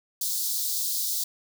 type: high-pass noise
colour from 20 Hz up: white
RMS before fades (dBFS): -28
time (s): 0.21-1.24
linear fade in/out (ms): 5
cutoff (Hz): 3800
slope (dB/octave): 48
effects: none